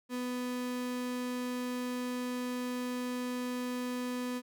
35% pulse tone, 248.5 Hz, B3, 11 cents sharp, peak -32 dBFS, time 0.09-4.42 s, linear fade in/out 50 ms, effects none

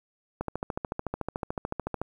click train, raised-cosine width 1 ms, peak -16 dBFS, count 23, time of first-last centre 0.41-2.016 s, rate 13.7 Hz, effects 9-bit

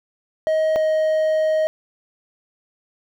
triangle tone pair in turn, 630 / 626.7 Hz, D#5 / D#5, +21 / +12 cents, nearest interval unison, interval 9 cents, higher first, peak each -14 dBFS, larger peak neither, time 0.47-0.76 / 0.76-1.67 s, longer second, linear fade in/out 0 ms, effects none

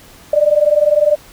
sine tone pair together, 587.3 / 607.3 Hz, D5 / D#5, 0 / -42 cents, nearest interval minor second, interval 58 cents, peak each -12 dBFS, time 0.33-1.16 s, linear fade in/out 5 ms, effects pink hiss -42 dBFS RMS until 1.32 s

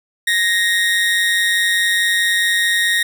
30% pulse tone with amplitude modulation, 1864.7 Hz, A#6, in tune, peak -9 dBFS, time 0.27-3.03 s, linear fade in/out 5 ms, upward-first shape sine, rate 189 Hz, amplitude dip 45%, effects none

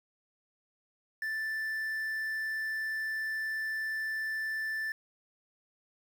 triangle tone with quantisation, 1763 Hz, A6, 3 cents sharp, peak -30 dBFS, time 1.22-4.92 s, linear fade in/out 2 ms, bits 9, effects none

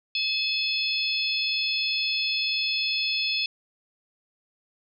harmonic tone, 859 Hz, A5, 42 cents flat, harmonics 3 / 4 / 5 / 6, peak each -28 / -29 / -30 / -31 dBFS, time 0.15-3.46 s, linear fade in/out 2 ms, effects none

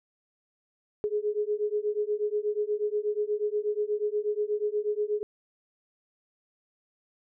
sine beating tone pair, 415.3 / 423.6 Hz, G#4 / G#4, 0 / +34 cents, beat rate 8.3 Hz, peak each -29 dBFS, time 1.04-5.23 s, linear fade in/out 0 ms, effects none

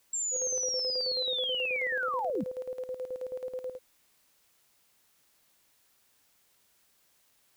sine linear sweep, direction down, 7459 to 155.56 Hz, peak -29 dBFS, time 0.13-2.44 s, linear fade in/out 5 ms
sine tone with tremolo, 509 Hz, C5, 48 cents flat, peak -32 dBFS, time 0.31-3.79 s, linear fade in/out 50 ms, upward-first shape square, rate 9.3 Hz, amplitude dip 70%
effects white hiss -68 dBFS RMS until 7.56 s

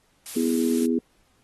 blue noise, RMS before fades -34 dBFS, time 0.26-0.86 s, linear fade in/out 2 ms
sine chord, E major, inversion second, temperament just, 247.2 / 329.6 / 412 Hz, B3 / E4 / G#4, +2 / 0 / -14 cents, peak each -22 / -26 / -27 dBFS, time 0.36-0.99 s, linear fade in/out 5 ms
effects pink hiss -65 dBFS RMS until 1.43 s + AAC 32 kbps

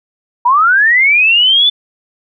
sine linear sweep, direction up, 932.3 to 3520 Hz, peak -6 dBFS, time 0.45-1.7 s, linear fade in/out 10 ms, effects none

